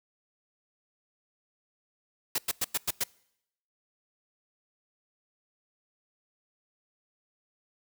white noise bursts, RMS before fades -28 dBFS, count 6, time 2.35-3.038 s, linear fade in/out 5 ms, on 33 ms, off 98 ms, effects noise-tail reverb RT60 0.8 s tail -25 dB re dry

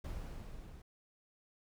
brown noise with level ramp, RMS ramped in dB -41 to -52 dBFS, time 0.04-0.82 s, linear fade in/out 5 ms, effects none

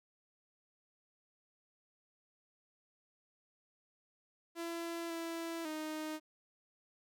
sawtooth tone with pitch steps, 336.6 / 332.2 / 310 Hz, E4 / E4 / D#4, +36 / +13 / -6 cents, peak -35 dBFS, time 4.55-6.2 s, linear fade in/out 50 ms, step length 550 ms, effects none

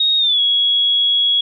sine tone with pitch glide, 3745 to 3336 Hz, A#7 to G#7, +7 to +7 cents, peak -12 dBFS, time 0-1.41 s, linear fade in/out 5 ms, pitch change -200 cents, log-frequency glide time 0.18-0.4 s, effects none

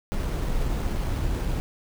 brown noise with sample-and-hold, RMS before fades -26 dBFS, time 0.12-1.6 s, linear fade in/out 0 ms, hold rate 7350 Hz, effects none

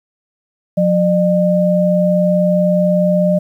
sine tone pair together, 179.6 / 604.1 Hz, F3 / D5, +49 / +49 cents, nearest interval octave + major sixth, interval 2100 cents, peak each -13 dBFS, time 0.77-3.39 s, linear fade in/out 10 ms, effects 8-bit

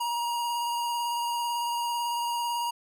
square tone with vibrato, 948 Hz, A#5, 29 cents sharp, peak -28 dBFS, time 0-2.71 s, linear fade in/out 10 ms, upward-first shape square, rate 18 Hz, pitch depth 12 cents each way, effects none

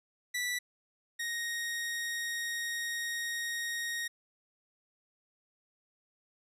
sawtooth tone pair in turn, 1964 / 1870.1 Hz, B6 / A#6, -10 / +5 cents, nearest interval minor second, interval 85 cents, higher first, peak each -28 / -30 dBFS, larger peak first, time 0.34-0.59 / 1.19-4.08 s, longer second, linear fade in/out 10 ms, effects resampled to 32000 Hz

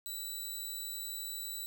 10% pulse tone, 3951 Hz, B7, in tune, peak -31 dBFS, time 0.06-1.66 s, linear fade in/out 0 ms, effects none

